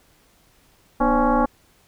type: tone with frequency modulation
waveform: sine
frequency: 300 Hz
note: D4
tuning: 37 cents sharp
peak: -15 dBFS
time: 1-1.46 s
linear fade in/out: 10 ms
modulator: 272 Hz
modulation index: 3.2
effects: pink hiss -58 dBFS RMS until 1.87 s